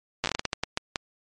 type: slowing click train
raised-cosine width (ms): 0.2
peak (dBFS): -8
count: 13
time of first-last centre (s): 0.24-0.958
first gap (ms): 8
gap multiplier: 1.33
effects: MP3 48 kbps